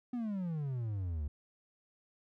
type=exponential sweep; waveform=triangle; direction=down; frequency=251.8 to 70.5 Hz; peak=-32 dBFS; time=0.13-1.28 s; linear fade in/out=5 ms; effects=none